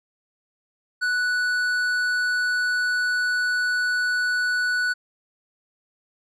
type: tone with tanh clipping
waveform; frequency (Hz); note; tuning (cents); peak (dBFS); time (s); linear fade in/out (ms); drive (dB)
sine; 1480; F#6; 0; -22; 1.01-4.94; 20; 10
effects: none